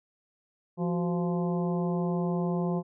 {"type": "harmonic tone with a mistuned harmonic", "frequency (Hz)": 173.2, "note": "F3", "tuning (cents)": -14, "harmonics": [1, 2, 3, 4, 5, 6], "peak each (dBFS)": [-27, -33, -37, -39, -41, -43], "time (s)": [0.77, 2.83], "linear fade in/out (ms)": 50, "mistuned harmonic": 2, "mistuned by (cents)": 100, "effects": []}